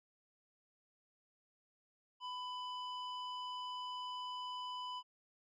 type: tone with low-pass filter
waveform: square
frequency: 998 Hz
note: B5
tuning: 18 cents sharp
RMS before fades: -44 dBFS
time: 2.2-5.03 s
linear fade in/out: 50 ms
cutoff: 3600 Hz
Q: 2
effects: none